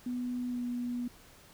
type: tone with pitch glide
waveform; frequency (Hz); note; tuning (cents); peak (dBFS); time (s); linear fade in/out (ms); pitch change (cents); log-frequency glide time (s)
sine; 246.9 to 243.5; B3 to B3; 0 to -24; -32; 0.06-1.08; 5; -24; 0.49-0.61
effects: pink hiss -57 dBFS RMS until 1.53 s